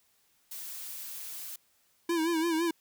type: noise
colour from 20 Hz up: blue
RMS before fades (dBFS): -41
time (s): 0.51-1.56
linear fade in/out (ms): 5
type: tone with vibrato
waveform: square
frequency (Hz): 329.6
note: E4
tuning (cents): 0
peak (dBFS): -27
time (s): 2.09-2.71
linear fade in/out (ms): 5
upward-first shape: sine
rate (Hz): 5.9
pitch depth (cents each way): 79
effects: white hiss -69 dBFS RMS until 2.8 s